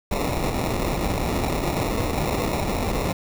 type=noise with sample-and-hold; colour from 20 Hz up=pink; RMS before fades=-24 dBFS; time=0.11-3.13 s; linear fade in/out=5 ms; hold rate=1575 Hz; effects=none